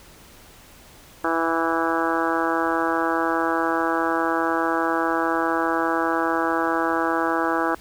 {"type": "harmonic tone with a mistuned harmonic", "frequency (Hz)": 164.81, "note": "E3", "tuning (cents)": 0, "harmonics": [2, 3, 4, 5, 6, 7, 8, 9, 10], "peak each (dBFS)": [-25, -29, -29, -28, -29, -29, -29, -30, -32], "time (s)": [1.24, 7.75], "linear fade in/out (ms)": 5, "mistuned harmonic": 10, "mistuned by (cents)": -20, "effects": ["pink hiss -48 dBFS RMS until 7.8 s"]}